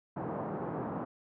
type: band-pass noise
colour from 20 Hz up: pink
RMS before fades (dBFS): -37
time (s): 0.16-1.05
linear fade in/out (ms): 10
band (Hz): 130 to 1100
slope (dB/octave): 24
effects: none